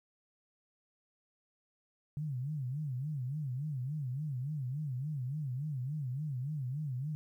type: tone with vibrato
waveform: sine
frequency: 138.59 Hz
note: C#3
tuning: in tune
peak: -34 dBFS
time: 2.17-7.15 s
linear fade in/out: 0 ms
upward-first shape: sine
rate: 3.5 Hz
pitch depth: 200 cents each way
effects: 12-bit